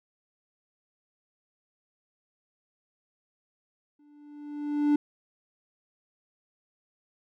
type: tone with exponential growth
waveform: triangle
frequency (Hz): 293.7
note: D4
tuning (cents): 0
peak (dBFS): -16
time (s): 3.99-4.96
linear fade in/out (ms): 5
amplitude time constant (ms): 210
effects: none